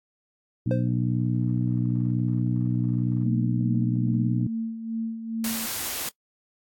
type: harmonic tone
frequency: 61 Hz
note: B1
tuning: 21 cents flat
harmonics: 2 / 3 / 4 / 5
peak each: -24 / -28 / -30 / -32 dBFS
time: 0.66-4.47 s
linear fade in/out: 5 ms
type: tone with exponential decay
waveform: triangle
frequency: 521 Hz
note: C5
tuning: 7 cents flat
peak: -20 dBFS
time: 0.71-0.94 s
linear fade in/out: 1 ms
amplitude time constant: 49 ms
type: tone with tremolo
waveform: sine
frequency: 225.7 Hz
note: A3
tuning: 44 cents sharp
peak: -25 dBFS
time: 3.23-5.67 s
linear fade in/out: 20 ms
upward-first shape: sine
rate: 2.4 Hz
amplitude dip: 60%
type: noise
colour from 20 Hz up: white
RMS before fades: -30 dBFS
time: 5.44-6.09 s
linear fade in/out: 2 ms
effects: noise-tail reverb RT60 0.1 s tail -24 dB re dry + AAC 64 kbps